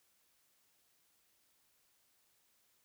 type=silence; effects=white hiss -74 dBFS RMS until 2.84 s